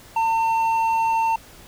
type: tone with hard clipping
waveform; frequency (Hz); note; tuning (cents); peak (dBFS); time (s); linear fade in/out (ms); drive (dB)
sine; 903; A5; +45; -19; 0.16-1.36; 5; 5
effects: pink hiss -46 dBFS RMS until 1.67 s